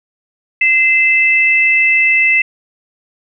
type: tone pair together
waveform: sine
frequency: 2064 / 2637 Hz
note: C7 / E7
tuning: -24 / 0 cents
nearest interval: major third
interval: 424 cents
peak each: -11 dBFS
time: 0.61-2.42 s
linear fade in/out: 5 ms
effects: none